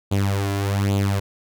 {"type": "tone with flanger", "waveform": "sawtooth", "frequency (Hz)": 99.3, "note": "G2", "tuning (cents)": 23, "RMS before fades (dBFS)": -21, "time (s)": [0.11, 1.2], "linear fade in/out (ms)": 10, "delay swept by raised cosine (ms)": [0.27, 2.97], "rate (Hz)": 1.2, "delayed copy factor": 0.7, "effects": []}